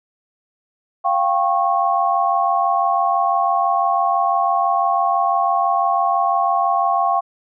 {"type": "tone cluster", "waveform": "sine", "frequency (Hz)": [696, 782, 1094], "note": ["F5", "G5", "C#6"], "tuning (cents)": [-6, -4, -23], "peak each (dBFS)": -19, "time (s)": [1.04, 7.21], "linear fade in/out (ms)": 20, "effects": []}